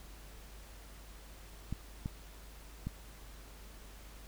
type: clicks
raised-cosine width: 5 ms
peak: -24 dBFS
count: 3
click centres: 1.726 / 2.059 / 2.87 s
effects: added 50 Hz sine -51 dBFS peak until 4.27 s + pink hiss -56 dBFS RMS until 4.27 s